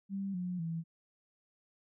sine tone with pitch steps, 196 / 179.73 / 164.82 Hz, G3 / F3 / E3, 0 / +50 / 0 cents, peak -34 dBFS, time 0.09-0.84 s, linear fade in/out 50 ms, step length 250 ms, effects none

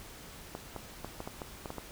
clicks, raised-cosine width 1 ms, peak -24 dBFS, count 9, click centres 0.551 / 0.763 / 1.046 / 1.204 / 1.275 / 1.418 / 1.658 / 1.704 / 1.783 s, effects pink hiss -49 dBFS RMS until 1.91 s

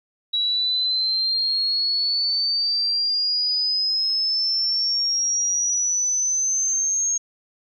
sine exponential sweep, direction up, 3884 to 6530 Hz, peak -19 dBFS, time 0.33-7.18 s, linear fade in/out 10 ms, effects 10-bit

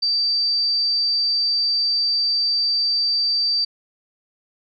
sine tone, 4653 Hz, D8, 17 cents flat, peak -17 dBFS, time 0.02-3.65 s, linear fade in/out 10 ms, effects none

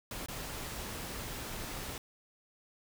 pink noise with dropouts, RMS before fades -41 dBFS, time 0.11-1.98 s, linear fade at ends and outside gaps 2 ms, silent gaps 0.261-0.284 s, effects none

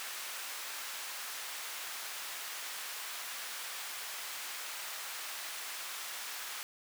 pink high-pass noise, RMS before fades -42 dBFS, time 0-6.63 s, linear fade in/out 0 ms, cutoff 1200 Hz, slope 12 dB/octave, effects none

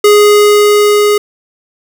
square tone with level ramp, 415.3 Hz, G#4, in tune, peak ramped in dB -3 to -7 dBFS, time 0.04-1.18 s, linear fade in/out 5 ms, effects none

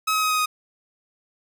sawtooth tone with pitch steps, 1279 / 1270.9 / 1262.8 / 1254.9 / 1246.9 Hz, D#6 / D#6 / D#6 / D#6 / D#6, +47 / +36 / +25 / +14 / +3 cents, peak -16 dBFS, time 0.07-0.46 s, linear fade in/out 10 ms, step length 78 ms, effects none

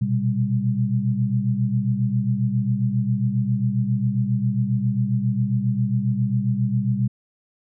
sine tone cluster, 119.8 / 127.2 / 198.4 Hz, A#2 / C3 / G3, +48 / -48 / +21 cents, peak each -23 dBFS, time 0.01-7.08 s, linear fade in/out 10 ms, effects none

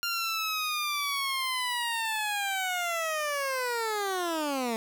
15% pulse linear sweep, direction down, 1400 to 220 Hz, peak -22 dBFS, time 0.03-4.76 s, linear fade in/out 0 ms, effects none

